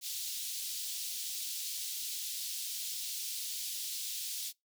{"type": "high-pass noise", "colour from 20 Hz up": "pink", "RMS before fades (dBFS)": -39, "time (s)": [0.01, 4.53], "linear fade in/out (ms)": 50, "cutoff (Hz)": 3500, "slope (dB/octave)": 24, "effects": ["noise-tail reverb RT60 0.2 s tail -26 dB re dry"]}